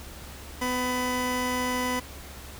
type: tone pair together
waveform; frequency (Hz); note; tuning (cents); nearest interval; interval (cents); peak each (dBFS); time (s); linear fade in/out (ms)
25% pulse; 251.1 / 996.9; B3 / B5; +29 / +16; 2 octaves; 2387; -25; 0.61-2; 10
effects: added 69 Hz sine -44 dBFS peak until 2.59 s + pink hiss -44 dBFS RMS until 2.59 s